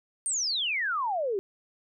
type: exponential sweep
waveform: sine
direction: down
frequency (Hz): 9040 to 372.2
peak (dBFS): -26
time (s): 0.26-1.39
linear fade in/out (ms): 0
effects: none